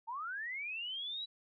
sine linear sweep, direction up, 866 to 3951 Hz, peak -38 dBFS, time 0.07-1.26 s, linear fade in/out 20 ms, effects none

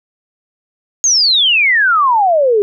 sine exponential sweep, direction down, 6660 to 397.2 Hz, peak -8 dBFS, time 1.04-2.62 s, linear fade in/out 0 ms, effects none

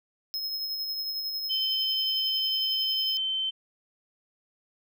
square tone with tremolo, 5150 Hz, E8, 41 cents flat, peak -29 dBFS, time 0.34-3.17 s, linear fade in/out 0 ms, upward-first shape sine, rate 11 Hz, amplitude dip 35%
sine tone, 3089 Hz, G7, 26 cents flat, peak -26 dBFS, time 1.49-3.51 s, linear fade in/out 20 ms
effects none

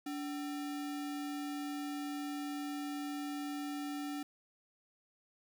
sine tone with sample-and-hold, 288.9 Hz, D4, 28 cents flat, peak -37 dBFS, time 0.06-4.23 s, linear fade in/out 5 ms, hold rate 1050 Hz, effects none

